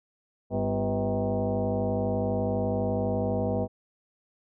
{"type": "tone with frequency modulation", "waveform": "sine", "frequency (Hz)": 196, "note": "G3", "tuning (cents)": 0, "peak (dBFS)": -24, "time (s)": [0.5, 3.68], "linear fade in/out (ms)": 50, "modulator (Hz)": 148, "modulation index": 3.5, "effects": []}